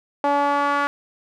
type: tone with band-pass filter sweep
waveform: sawtooth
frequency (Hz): 285.4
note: D4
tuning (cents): -49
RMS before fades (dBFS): -20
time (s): 0.24-0.87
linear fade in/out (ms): 0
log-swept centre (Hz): 790 to 1300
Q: 2.6
effects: none